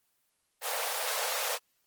pink high-pass noise, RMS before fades -32 dBFS, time 0.61-1.59 s, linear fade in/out 50 ms, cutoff 460 Hz, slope 96 dB/octave, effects white hiss -74 dBFS RMS until 1.86 s + Opus 24 kbps

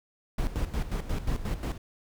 brown noise with tremolo, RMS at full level -28 dBFS, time 0.38-1.78 s, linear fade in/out 5 ms, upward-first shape square, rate 5.6 Hz, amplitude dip 70%, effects none

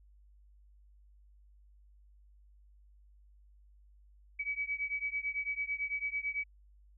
sine beating tone pair, 2276 / 2285 Hz, C#7 / D7, +45 / -48 cents, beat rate 9 Hz, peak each -36 / -37 dBFS, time 4.39-6.44 s, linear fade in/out 10 ms, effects added 50 Hz sine -58 dBFS peak until 6.97 s

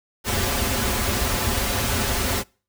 pink noise with comb filter, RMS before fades -23 dBFS, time 0.24-2.44 s, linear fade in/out 50 ms, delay 6.4 ms, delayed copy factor -0.75, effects noise-tail reverb RT60 0.4 s tail -26 dB re dry

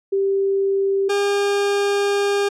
sine / 40% pulse tone pair in turn, 392 / 403.3 Hz, G4 / G4, 0 / +49 cents, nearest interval unison, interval 49 cents, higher second, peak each -16 dBFS, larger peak neither, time 0.12-1.09 / 1.09-2.49 s, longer second, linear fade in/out 10 ms, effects low-pass 8000 Hz 12 dB/octave

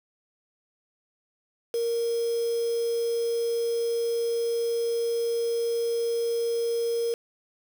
sine tone with quantisation, 466.2 Hz, A#4, in tune, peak -24 dBFS, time 1.74-7.14 s, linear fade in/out 2 ms, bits 6, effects none

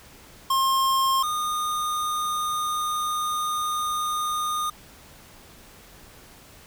square tone pair in turn, 1066 / 1224.8 Hz, C6 / D#6, +32 / -28 cents, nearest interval major second, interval 240 cents, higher second, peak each -20 / -25 dBFS, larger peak first, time 0.5-1.23 / 1.23-4.7 s, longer second, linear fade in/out 5 ms, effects pink hiss -49 dBFS RMS until 6.66 s

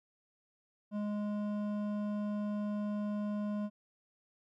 sine tone with hard clipping, 207.8 Hz, G#3, 1 cent sharp, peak -35 dBFS, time 0.91-3.7 s, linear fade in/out 50 ms, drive 10 dB, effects none

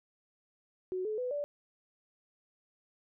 sine tone with pitch steps, 370 / 430 / 499.6 / 580.6 Hz, F#4 / A4 / B4 / D5, 0 / -40 / +20 / -20 cents, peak -32 dBFS, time 0.92-1.44 s, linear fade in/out 0 ms, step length 130 ms, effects none

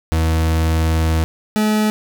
40% pulse tone pair in turn, 80.6 / 213.9 Hz, E2 / A3, -38 / -49 cents, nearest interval octave + perfect fourth, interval 1689 cents, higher second, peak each -13 dBFS, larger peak neither, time 0.12-1.24 / 1.56-1.9 s, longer first, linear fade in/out 0 ms, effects none

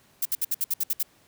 violet noise bursts, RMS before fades -25 dBFS, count 9, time 0.22-1.03 s, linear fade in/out 5 ms, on 34 ms, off 63 ms, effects pink hiss -60 dBFS RMS until 1.27 s + high-pass 80 Hz 12 dB/octave

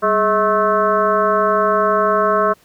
sine tone with frequency modulation, 862 Hz, A5, 36 cents flat, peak -12 dBFS, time 0.02-2.54 s, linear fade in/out 20 ms, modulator 222 Hz, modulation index 2.4, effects pink hiss -53 dBFS RMS until 2.64 s + high-pass 60 Hz 12 dB/octave

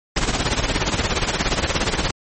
pink noise with tremolo, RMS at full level -17 dBFS, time 0.16-2.11 s, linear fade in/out 5 ms, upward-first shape triangle, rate 17 Hz, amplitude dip 80%, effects MP3 32 kbps

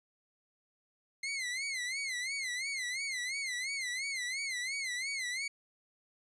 sawtooth tone with vibrato, 2093 Hz, C7, in tune, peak -31 dBFS, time 1.23-5.48 s, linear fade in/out 5 ms, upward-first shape sine, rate 2.9 Hz, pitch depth 130 cents each way, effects resampled to 22050 Hz

